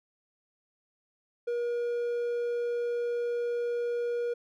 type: tone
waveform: triangle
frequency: 477.4 Hz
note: A#4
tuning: 41 cents sharp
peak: -26 dBFS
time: 1.47-4.34 s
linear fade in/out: 10 ms
effects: none